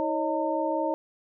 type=tone cluster; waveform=sine; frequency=319.4 / 554 / 619 / 908 Hz; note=D#4 / C#5 / D#5 / A#5; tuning=+45 / -1 / -9 / -46 cents; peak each=-30 dBFS; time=0-0.94 s; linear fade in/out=0 ms; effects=none